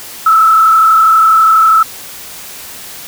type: tone with frequency modulation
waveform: sine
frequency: 1310 Hz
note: E6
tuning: 11 cents flat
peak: -4 dBFS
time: 0.26-1.83 s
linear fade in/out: 5 ms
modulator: 32.2 Hz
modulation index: 0.98
effects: white hiss -29 dBFS RMS until 3.07 s